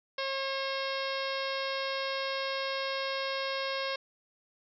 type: harmonic tone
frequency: 540 Hz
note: C#5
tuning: 45 cents flat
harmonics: 1 / 2 / 3 / 4 / 5 / 6 / 7 / 8 / 9 / 10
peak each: -35 / -38 / -40 / -41 / -42 / -43 / -43 / -44 / -45 / -45 dBFS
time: 0.18-3.96 s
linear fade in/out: 5 ms
effects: none